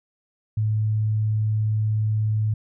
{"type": "tone", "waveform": "sine", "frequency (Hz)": 107.9, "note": "A2", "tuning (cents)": -33, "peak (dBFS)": -19, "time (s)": [0.57, 2.54], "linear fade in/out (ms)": 5, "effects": []}